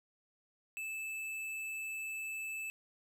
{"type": "tone with hard clipping", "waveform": "triangle", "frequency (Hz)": 2626, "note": "E7", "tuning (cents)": -7, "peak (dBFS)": -40, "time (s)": [0.77, 2.7], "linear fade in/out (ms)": 0, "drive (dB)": 14, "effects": []}